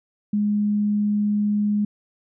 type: tone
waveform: sine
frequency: 207.7 Hz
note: G#3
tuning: in tune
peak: -18 dBFS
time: 0.33-1.85 s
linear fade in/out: 5 ms
effects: none